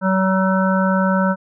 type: harmonic tone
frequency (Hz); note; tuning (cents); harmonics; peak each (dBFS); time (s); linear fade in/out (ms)
189.4; F#3; +41; 1 / 3 / 5 / 7 / 8; -16 / -21 / -23 / -24 / -25; 0.01-1.36; 50
effects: none